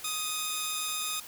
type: tone pair together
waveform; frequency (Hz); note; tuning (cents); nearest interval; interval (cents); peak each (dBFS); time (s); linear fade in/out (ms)
10% pulse; 1250 / 3596; D#6 / A7; +8 / +37; octave + tritone; 1829; -26; 0.04-1.2; 5
effects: white hiss -46 dBFS RMS until 1.27 s